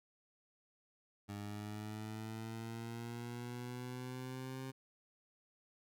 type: linear sweep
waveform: 20% pulse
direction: up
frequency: 101.5 to 132.6 Hz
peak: -38 dBFS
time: 1.28-4.72 s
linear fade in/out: 20 ms
effects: none